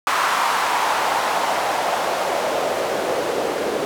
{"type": "noise with band-pass filter sweep", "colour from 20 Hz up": "white", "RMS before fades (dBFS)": -21, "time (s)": [0.07, 3.85], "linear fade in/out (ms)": 0, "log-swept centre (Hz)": [1100, 440], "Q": 2.3, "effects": []}